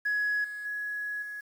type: tone with level steps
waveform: sine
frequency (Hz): 1679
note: G#6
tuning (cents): +18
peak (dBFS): -24 / -35 / -31 / -36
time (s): 0.05-1.41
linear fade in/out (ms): 10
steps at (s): 0.44 / 0.65 / 1.22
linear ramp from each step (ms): 5
effects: tanh soft clip ceiling -23 dBFS + 9-bit